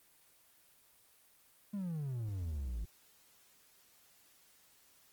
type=exponential sweep; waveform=triangle; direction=down; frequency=210 to 51.7 Hz; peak=-34 dBFS; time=1.73-2.85 s; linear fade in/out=10 ms; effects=white hiss -66 dBFS RMS until 5.12 s + Opus 24 kbps